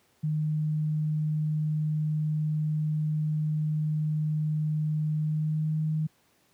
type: tone with pitch glide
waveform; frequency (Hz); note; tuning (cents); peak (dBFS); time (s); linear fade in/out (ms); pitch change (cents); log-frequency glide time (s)
sine; 153.4 to 155.63; D#3 to D#3; -24 to +1; -24; 0.23-6.07; 10; +25; 5.18-5.78
effects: pink hiss -66 dBFS RMS until 6.53 s + high-pass 100 Hz 12 dB/octave